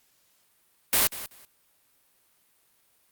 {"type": "noise with echo", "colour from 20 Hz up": "white", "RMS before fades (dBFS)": -21, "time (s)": [0.93, 1.07], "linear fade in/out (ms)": 0, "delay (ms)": 190, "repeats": 2, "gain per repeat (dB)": -15, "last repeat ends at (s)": 1.45, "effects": ["white hiss -66 dBFS RMS until 3.11 s", "Opus 48 kbps"]}